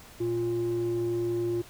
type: tone pair together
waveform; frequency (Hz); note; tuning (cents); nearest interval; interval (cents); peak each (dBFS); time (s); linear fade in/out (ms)
sine; 116.54 / 349.2; A#2 / F4; 0 / 0; octave + perfect fifth; 1900; -33 / -25; 0.2-1.62; 10
effects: tanh soft clip ceiling -22 dBFS + pink hiss -50 dBFS RMS until 1.69 s